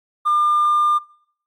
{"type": "tone with hard clipping", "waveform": "triangle", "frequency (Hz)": 1200, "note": "D6", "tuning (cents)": 37, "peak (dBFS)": -14, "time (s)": [0.25, 0.99], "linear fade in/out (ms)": 20, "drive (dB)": 2, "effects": ["noise-tail reverb RT60 0.6 s tail -22 dB re dry", "Opus 48 kbps"]}